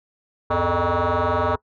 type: tone with frequency modulation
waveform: sine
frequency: 251 Hz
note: B3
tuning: 28 cents sharp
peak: -15 dBFS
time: 0.5-1.56 s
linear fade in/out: 10 ms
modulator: 174 Hz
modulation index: 6.2
effects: noise-tail reverb RT60 0.1 s tail -22 dB re dry + tanh soft clip ceiling -17 dBFS